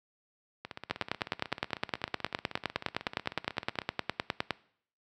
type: two click trains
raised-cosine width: 0.3 ms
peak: -23 / -12 dBFS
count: 52 / 36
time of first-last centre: 0.65-3.818 / 0.91-4.507 s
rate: 16.1 / 9.73 Hz
effects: noise-tail reverb RT60 0.6 s tail -21 dB re dry + high-pass 80 Hz 12 dB/octave